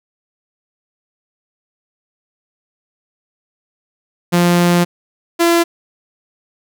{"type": "tone pair in turn", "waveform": "sawtooth", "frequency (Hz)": [174.61, 339.5], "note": ["F3", "F4"], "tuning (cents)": [0, -49], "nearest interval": "octave", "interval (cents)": 1151, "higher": "second", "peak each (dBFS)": -6, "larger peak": "neither", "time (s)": [[4.32, 4.85], [5.39, 5.64]], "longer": "first", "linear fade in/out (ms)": 20, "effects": []}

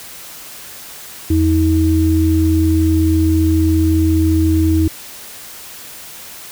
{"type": "tone pair together", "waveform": "sine", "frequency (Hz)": [84.5, 319], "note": ["E2", "D#4"], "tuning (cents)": [43, 43], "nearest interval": "octave + major seventh", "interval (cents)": 2300, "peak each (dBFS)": -13, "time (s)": [1.3, 4.88], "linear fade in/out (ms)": 5, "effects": ["white hiss -34 dBFS RMS until 6.51 s"]}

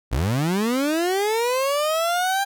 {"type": "linear sweep", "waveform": "30% pulse", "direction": "up", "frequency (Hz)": [50.7, 801], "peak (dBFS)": -17, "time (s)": [0.11, 2.45], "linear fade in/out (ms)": 20, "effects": []}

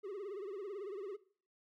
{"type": "tone with vibrato", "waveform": "triangle", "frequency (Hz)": 395.9, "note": "G4", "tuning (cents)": 17, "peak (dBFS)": -39, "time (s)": [0.03, 1.17], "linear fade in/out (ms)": 20, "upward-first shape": "triangle", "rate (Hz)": 18, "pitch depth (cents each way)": 160, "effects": ["noise-tail reverb RT60 0.5 s tail -19 dB re dry"]}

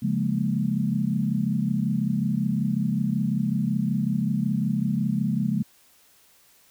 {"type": "chord", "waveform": "sine", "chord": "Bb minor seventh", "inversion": "first", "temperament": "equal", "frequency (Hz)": [138.59, 174.61, 207.7, 233.1], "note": ["Db3", "F3", "Ab3", "Bb3"], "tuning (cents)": [0, 0, 0, 0], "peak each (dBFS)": [-28, -28, -25, -29], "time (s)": [0.02, 5.63], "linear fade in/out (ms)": 10, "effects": ["white hiss -58 dBFS RMS until 6.7 s"]}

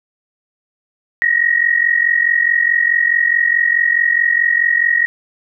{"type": "tone pair together", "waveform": "sine", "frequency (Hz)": [1864.7, 1909.4], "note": ["A#6", "A#6"], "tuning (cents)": [0, 41], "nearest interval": "unison", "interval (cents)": 41, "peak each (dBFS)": [-14, -14], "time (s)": [1.22, 5.06], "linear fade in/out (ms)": 0, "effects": []}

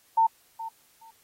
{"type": "tone with echo", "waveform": "sine", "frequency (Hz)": 900, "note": "A5", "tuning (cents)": 39, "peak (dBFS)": -17, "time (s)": [0.17, 0.27], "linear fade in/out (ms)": 10, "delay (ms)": 420, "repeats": 2, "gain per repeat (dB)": -15, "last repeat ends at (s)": 1.11, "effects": ["white hiss -62 dBFS RMS until 1.23 s", "AAC 48 kbps"]}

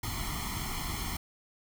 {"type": "noise with comb filter", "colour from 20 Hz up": "pink", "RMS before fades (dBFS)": -35, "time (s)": [0.03, 1.17], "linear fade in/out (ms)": 5, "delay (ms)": 0.94, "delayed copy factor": 1, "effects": []}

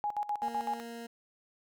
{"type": "tone with tremolo", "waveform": "sine", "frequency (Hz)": 830.6, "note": "G#5", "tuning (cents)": 0, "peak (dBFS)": -29, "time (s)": [0.04, 0.8], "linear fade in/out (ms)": 0, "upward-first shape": "square", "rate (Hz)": 7.9, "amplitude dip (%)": 80}
{"type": "tone", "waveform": "20% pulse", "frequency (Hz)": 233.1, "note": "A#3", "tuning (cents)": 0, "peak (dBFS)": -36, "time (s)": [0.42, 1.07], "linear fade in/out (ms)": 10}
{"effects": []}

